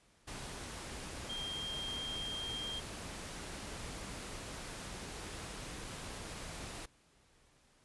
sine tone in noise, 3201 Hz, G7, 36 cents sharp, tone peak -39 dBFS, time 1.29-2.8 s, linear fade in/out 10 ms, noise pink, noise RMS -45 dBFS, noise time 0.27-6.86 s, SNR +3 dB, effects pink hiss -68 dBFS RMS until 7.84 s + resampled to 24000 Hz

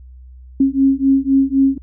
sine beating tone pair, 269 / 272.9 Hz, C4 / C#4, +48 / -27 cents, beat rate 3.9 Hz, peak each -14 dBFS, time 0.6-1.78 s, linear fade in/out 5 ms, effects added 63 Hz sine -36 dBFS peak until 1.82 s

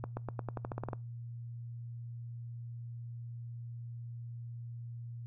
accelerating click train, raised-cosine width 1 ms, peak -23 dBFS, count 12, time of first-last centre 0.04-0.932 s, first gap 130 ms, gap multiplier 0.9, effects noise-tail reverb RT60 0.3 s tail -24 dB re dry + added 118 Hz sine -41 dBFS peak until 5.26 s

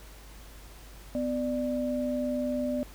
sine tone pair together, 251.4 / 592 Hz, B3 / D5, +31 / +14 cents, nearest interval octave + minor third, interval 1483 cents, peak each -29 / -31 dBFS, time 1.15-2.83 s, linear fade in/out 0 ms, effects added 50 Hz sine -47 dBFS peak until 2.94 s + pink hiss -52 dBFS RMS until 2.94 s

